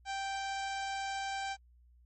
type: tone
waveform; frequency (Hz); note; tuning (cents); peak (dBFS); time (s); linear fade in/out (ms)
sawtooth; 783; G5; -2; -31; 0.05-1.57; 50
effects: added 60 Hz sine -59 dBFS peak until 2.05 s + MP3 32 kbps